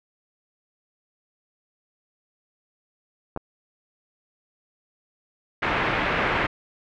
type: clicks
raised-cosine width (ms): 1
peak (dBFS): -17 / -16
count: 2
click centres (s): 3.363 / 3.374
type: low-pass noise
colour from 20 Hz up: white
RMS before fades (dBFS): -24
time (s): 5.62-6.47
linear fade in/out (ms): 10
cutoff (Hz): 2300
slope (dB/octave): 24
effects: none